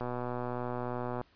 click train, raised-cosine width 1 ms, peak -22 dBFS, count 149, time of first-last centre 0.01-1.213 s, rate 123 Hz, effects pink hiss -65 dBFS RMS until 1.35 s + resampled to 11025 Hz

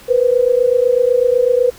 sine tone pair together, 480.7 / 508.7 Hz, B4 / C5, -47 / -49 cents, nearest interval minor second, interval 98 cents, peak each -13 dBFS, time 0.08-1.71 s, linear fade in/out 20 ms, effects pink hiss -41 dBFS RMS until 1.78 s

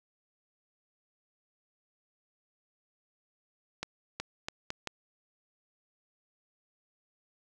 accelerating click train, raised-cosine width 0.2 ms, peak -17 dBFS, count 5, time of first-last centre 3.83-4.873 s, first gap 370 ms, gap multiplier 0.77, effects none

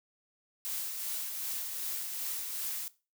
blue noise with tremolo, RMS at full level -35 dBFS, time 0.65-2.88 s, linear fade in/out 0 ms, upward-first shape triangle, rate 2.6 Hz, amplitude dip 40%, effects noise-tail reverb RT60 0.3 s tail -18 dB re dry

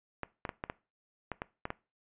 clicks, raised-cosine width 0.5 ms, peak -20 dBFS, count 9, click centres 0.233 / 0.452 / 0.492 / 0.639 / 0.699 / 1.317 / 1.419 / 1.654 / 1.704 s, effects noise-tail reverb RT60 0.3 s tail -20 dB re dry + resampled to 8000 Hz

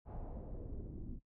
brown noise with low-pass filter sweep, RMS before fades -45 dBFS, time 0.05-1.2 s, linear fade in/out 50 ms, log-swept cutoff 900 to 250 Hz, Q 2.1, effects noise-tail reverb RT60 0.1 s tail -17 dB re dry

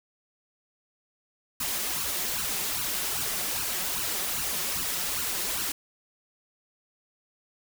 white noise with flanger, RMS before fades -30 dBFS, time 1.6-5.72 s, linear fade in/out 5 ms, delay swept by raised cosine 0.69 to 5.59 ms, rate 2.5 Hz, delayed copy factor +0.85, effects none

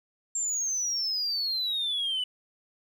sine exponential sweep, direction down, 7450 to 2960 Hz, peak -25 dBFS, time 0.35-2.24 s, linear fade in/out 5 ms, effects tanh soft clip ceiling -24 dBFS + 10-bit

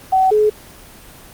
sine tone pair in turn, 757 / 424.9 Hz, F#5 / G#4, +39 / +40 cents, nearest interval minor seventh, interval 999 cents, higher first, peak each -10 dBFS, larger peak neither, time 0.12-0.31 / 0.31-0.5 s, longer neither, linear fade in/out 10 ms, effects pink hiss -40 dBFS RMS until 1.33 s + Opus 24 kbps

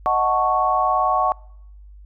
sine chord, D# half-diminished seventh, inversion none, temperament equal, 622.3 / 740 / 880 / 1108.7 Hz, D#5 / F#5 / A5 / C#6, 0 / 0 / 0 / 0 cents, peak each -25 / -20 / -25 / -19 dBFS, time 0.06-1.32 s, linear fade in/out 0 ms, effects noise-tail reverb RT60 0.8 s tail -26 dB re dry + added 50 Hz sine -40 dBFS peak until 2.05 s

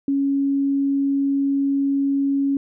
sine tone, 277.2 Hz, C#4, in tune, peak -17 dBFS, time 0.08-2.57 s, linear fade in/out 2 ms, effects none

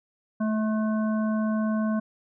harmonic tone with a mistuned harmonic, 215.7 Hz, A3, 34 cents flat, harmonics 1 / 3 / 5 / 7, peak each -23 / -33 / -37 / -40 dBFS, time 0.4-2 s, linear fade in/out 10 ms, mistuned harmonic 1, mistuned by +18 cents, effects none

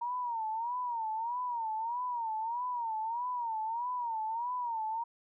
sine tone with vibrato, 932.3 Hz, A#5, in tune, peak -32 dBFS, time 0.01-5.04 s, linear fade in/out 10 ms, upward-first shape sine, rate 1.6 Hz, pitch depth 120 cents each way, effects none

